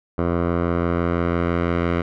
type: tone with low-pass filter sweep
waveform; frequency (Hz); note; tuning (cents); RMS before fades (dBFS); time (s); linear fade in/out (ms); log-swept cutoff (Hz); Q
10% pulse; 86; F2; -26; -21; 0.18-2.02; 5; 1100 to 2000; 1.2
effects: none